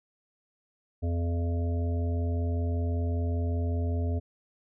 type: harmonic tone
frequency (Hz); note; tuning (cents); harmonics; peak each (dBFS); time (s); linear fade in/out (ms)
85.2; F2; -42; 1 / 3 / 5 / 7 / 8; -26 / -36 / -40 / -43 / -44; 1.02-4.2; 20
effects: none